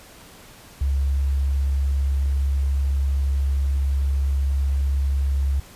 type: tone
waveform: sine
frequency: 68.8 Hz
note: C#2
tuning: 12 cents flat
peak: -18 dBFS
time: 0.81-5.6 s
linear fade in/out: 5 ms
effects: pink hiss -46 dBFS RMS until 5.75 s + resampled to 32000 Hz